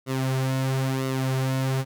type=tone with flanger; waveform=sawtooth; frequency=132.2 Hz; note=C3; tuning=18 cents sharp; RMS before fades=-25 dBFS; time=0.06-1.85 s; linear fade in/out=50 ms; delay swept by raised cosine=1.2 to 5.1 ms; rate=1 Hz; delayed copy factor=-0.65; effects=none